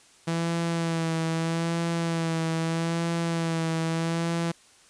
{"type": "tone with vibrato", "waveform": "sawtooth", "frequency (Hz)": 165.5, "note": "E3", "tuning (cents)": 7, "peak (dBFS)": -21, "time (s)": [0.27, 4.52], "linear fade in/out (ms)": 10, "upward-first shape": "sine", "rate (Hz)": 0.79, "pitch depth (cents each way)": 29, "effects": ["white hiss -56 dBFS RMS until 4.89 s", "resampled to 22050 Hz"]}